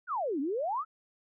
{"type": "exponential two-way sweep", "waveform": "sine", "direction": "down then up", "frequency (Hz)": [1554, 261.6, 1359], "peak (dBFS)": -29, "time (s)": [0.07, 0.85], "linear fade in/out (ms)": 50, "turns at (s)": 0.4, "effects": []}